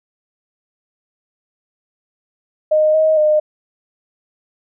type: tone with pitch steps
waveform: sine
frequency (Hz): 617 / 629 / 610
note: D#5 / D#5 / D#5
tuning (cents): -15 / +19 / -34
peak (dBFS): -10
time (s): 2.71-3.4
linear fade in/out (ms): 10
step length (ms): 230
effects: none